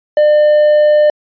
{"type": "tone", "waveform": "triangle", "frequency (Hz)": 600, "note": "D5", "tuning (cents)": 37, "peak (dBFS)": -4, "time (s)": [0.17, 1.1], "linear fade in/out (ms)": 2, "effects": ["resampled to 11025 Hz"]}